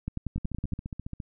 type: two click trains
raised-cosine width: 5 ms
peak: -18 / -23 dBFS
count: 8 / 13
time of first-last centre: 0.08-0.734 / 0.38-1.202 s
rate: 10.7 / 14.6 Hz
effects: none